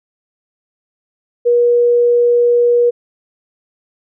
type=tone; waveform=sine; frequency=480 Hz; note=B4; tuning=49 cents flat; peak=-8 dBFS; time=1.45-2.91 s; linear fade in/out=20 ms; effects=none